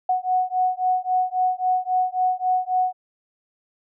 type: beating tone pair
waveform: sine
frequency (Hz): 736 / 739.7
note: F#5 / F#5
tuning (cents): -9 / -1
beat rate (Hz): 3.7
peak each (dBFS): -22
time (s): 0.09-2.93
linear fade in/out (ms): 5
effects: none